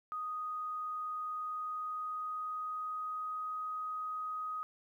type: tone with pitch glide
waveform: sine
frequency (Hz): 1244.5 to 1253.9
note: D#6 to D#6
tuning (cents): 0 to +13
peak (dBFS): -36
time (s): 0.12-4.63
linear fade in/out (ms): 0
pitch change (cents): +13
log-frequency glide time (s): 1.33-3.59
effects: 12-bit